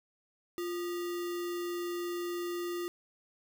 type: tone with sample-and-hold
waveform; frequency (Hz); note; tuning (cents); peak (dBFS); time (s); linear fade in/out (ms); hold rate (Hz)
sine; 349.2; F4; 0; -33; 0.58-2.88; 0; 1575
effects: none